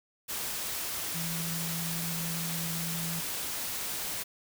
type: tone in noise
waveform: sine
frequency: 166.5 Hz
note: E3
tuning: 18 cents sharp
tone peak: -35 dBFS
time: 1.14-3.21 s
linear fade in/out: 20 ms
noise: white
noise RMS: -35 dBFS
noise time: 0.28-4.24 s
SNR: -3 dB
effects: none